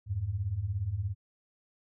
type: beating tone pair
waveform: sine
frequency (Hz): 85.9 / 102.9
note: F2 / G#2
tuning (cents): -28 / -16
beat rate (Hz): 17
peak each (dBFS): -35 / -31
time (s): 0.06-1.15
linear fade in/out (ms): 50
effects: none